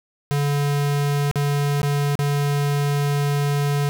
square tone with dropouts, 143.6 Hz, D3, 39 cents flat, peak -19 dBFS, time 0.31-3.89 s, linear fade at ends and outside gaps 0 ms, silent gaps 1.313-1.357 / 1.817-1.831 / 2.154-2.191 s, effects none

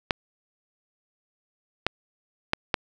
clicks, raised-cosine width 0.3 ms, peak -5 dBFS, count 4, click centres 0.108 / 1.866 / 2.534 / 2.742 s, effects none

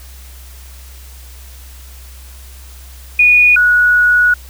sine tone pair in turn, 2459 / 1462.1 Hz, D#7 / F#6, -21 / -21 cents, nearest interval major sixth, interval 900 cents, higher first, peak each -5 / -7 dBFS, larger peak first, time 3.19-3.56 / 3.56-4.34 s, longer second, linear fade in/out 5 ms, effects added 64 Hz sine -33 dBFS peak until 4.49 s + white hiss -41 dBFS RMS until 4.49 s

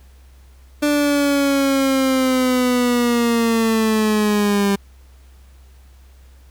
30% pulse linear sweep, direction down, 295.1 to 198.1 Hz, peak -12 dBFS, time 0.82-4.76 s, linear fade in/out 10 ms, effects added 65 Hz sine -43 dBFS peak until 6.5 s + pink hiss -56 dBFS RMS until 6.5 s

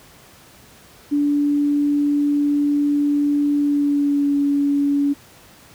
sine tone with pitch glide, 289.7 to 284.4 Hz, D4 to C#4, -24 to +45 cents, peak -15 dBFS, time 1.11-5.14 s, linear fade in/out 20 ms, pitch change -31 cents, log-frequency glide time 3.55-4.34 s, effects pink hiss -47 dBFS RMS until 5.74 s + high-pass 60 Hz 12 dB/octave

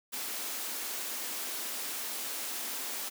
white high-pass noise, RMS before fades -37 dBFS, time 0.12-3.1 s, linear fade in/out 20 ms, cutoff 210 Hz, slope 96 dB/octave, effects none

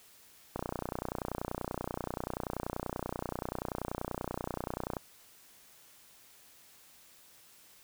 click train, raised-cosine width 1 ms, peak -20 dBFS, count 135, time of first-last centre 0.56-4.968 s, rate 30.4 Hz, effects white hiss -59 dBFS RMS until 7.83 s

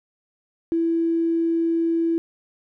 triangle tone with tanh clipping, 331.9 Hz, E4, 12 cents sharp, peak -18 dBFS, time 0.72-2.18 s, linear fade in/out 0 ms, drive 3 dB, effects none

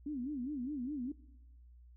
sine tone with vibrato, 270 Hz, C#4, 45 cents flat, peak -36 dBFS, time 0.06-1.12 s, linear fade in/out 5 ms, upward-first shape sine, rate 4.9 Hz, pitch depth 210 cents each way, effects noise-tail reverb RT60 1.0 s tail -20 dB re dry + added 60 Hz sine -55 dBFS peak until 1.96 s

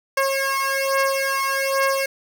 15% pulse beating tone pair, 542 / 543.2 Hz, C#5 / C#5, -39 / -35 cents, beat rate 1.2 Hz, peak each -16 dBFS, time 0.17-2.06 s, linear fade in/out 5 ms, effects none

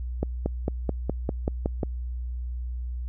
accelerating click train, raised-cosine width 2 ms, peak -12 dBFS, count 9, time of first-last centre 0.23-1.832 s, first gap 230 ms, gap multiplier 0.96, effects added 61 Hz sine -29 dBFS peak until 3.08 s

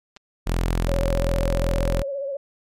clicks, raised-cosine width 0.2 ms, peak -26 dBFS, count 2, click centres 0.164 / 0.169 s
sawtooth tone, 42.7 Hz, F1, 38 cents flat, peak -16 dBFS, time 0.46-2.03 s, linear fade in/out 20 ms
sine tone with vibrato, 554.4 Hz, C#5, in tune, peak -25 dBFS, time 0.88-2.37 s, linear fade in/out 5 ms, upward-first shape sine, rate 15 Hz, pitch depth 54 cents each way
effects MP3 96 kbps

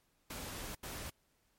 pink noise bursts at uneven times, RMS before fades -44 dBFS, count 2, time 0.3-0.75 / 0.83-1.1 s, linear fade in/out 5 ms, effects pink hiss -75 dBFS RMS until 1.58 s + MP3 64 kbps

